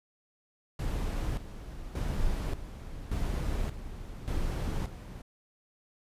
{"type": "noise with tremolo", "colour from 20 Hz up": "brown", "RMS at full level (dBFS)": -31, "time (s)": [0.79, 5.22], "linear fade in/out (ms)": 5, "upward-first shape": "square", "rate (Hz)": 0.86, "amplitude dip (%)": 70, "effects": ["resampled to 32000 Hz"]}